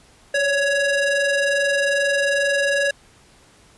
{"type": "ring-modulated tone", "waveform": "square", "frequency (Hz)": 554.4, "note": "C#5", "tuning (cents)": 0, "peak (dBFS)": -15, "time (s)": [0.34, 2.91], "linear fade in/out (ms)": 5, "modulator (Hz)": 1120, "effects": ["pink hiss -52 dBFS RMS until 3.77 s", "resampled to 24000 Hz"]}